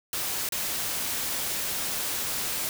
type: noise with dropouts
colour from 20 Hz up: white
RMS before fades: -30 dBFS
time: 0.13-2.69 s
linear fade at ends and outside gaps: 1 ms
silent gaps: 0.489-0.522 s
effects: none